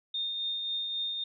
sine tone with tremolo, 3652 Hz, A#7, 36 cents flat, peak -29 dBFS, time 0.14-1.24 s, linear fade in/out 5 ms, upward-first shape triangle, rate 3.7 Hz, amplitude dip 35%, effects none

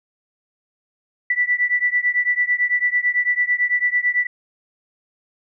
sine beating tone pair, 1964 / 1973 Hz, B6 / B6, -10 / -2 cents, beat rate 9 Hz, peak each -19 / -20 dBFS, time 1.3-4.27 s, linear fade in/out 5 ms, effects none

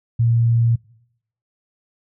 sine tone, 116.54 Hz, A#2, in tune, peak -13 dBFS, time 0.19-0.76 s, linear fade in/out 10 ms, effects noise-tail reverb RT60 0.8 s tail -24 dB re dry

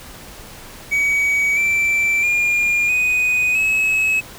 triangle tone with pitch steps, 2265 / 2338 / 2414 / 2491 / 2572 Hz, C#7 / D7 / D7 / D#7 / E7, +37 / -8 / +47 / +1 / -43 cents, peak -13 dBFS, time 0.91-4.21 s, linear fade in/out 20 ms, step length 660 ms, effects pink hiss -38 dBFS RMS until 4.38 s

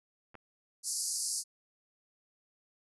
clicks, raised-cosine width 0.5 ms, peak -39 / -33 dBFS, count 2, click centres 0.344 / 0.353 s
white band-pass noise, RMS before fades -35 dBFS, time 0.83-1.44 s, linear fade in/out 50 ms, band 4500 to 11000 Hz, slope 96 dB/octave
effects none

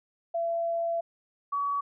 sine tone pair in turn, 674 / 1133.5 Hz, E5 / C#6, +38 / +38 cents, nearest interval major sixth, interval 900 cents, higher second, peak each -26 dBFS, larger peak neither, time 0.34-1.01 / 1.52-1.81 s, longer first, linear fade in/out 10 ms, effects none

